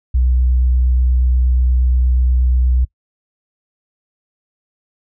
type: tone with vibrato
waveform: sine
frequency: 62.5 Hz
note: B1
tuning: 21 cents sharp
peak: -9 dBFS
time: 0.14-2.85 s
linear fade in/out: 10 ms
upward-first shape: square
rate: 8.4 Hz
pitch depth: 9 cents each way
effects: noise-tail reverb RT60 0.1 s tail -24 dB re dry + tanh soft clip ceiling -7 dBFS